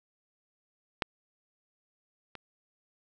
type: clicks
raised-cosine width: 0.3 ms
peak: -11 / -26 dBFS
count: 2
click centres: 1.022 / 2.353 s
effects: none